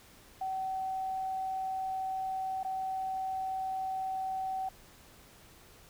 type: tone with dropouts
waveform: sine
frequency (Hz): 761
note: F#5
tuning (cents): +48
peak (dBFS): -32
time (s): 0.41-4.69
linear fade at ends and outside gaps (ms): 5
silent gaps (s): 2.632-2.647
effects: pink hiss -57 dBFS RMS until 5.89 s